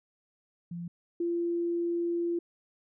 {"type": "tone pair in turn", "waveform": "sine", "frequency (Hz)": [172.1, 342.7], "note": ["F3", "F4"], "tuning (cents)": [-25, -33], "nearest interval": "octave", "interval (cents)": 1192, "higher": "second", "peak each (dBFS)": [-35, -27], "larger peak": "second", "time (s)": [[0.71, 0.88], [1.2, 2.39]], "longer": "second", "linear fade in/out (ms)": 5, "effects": []}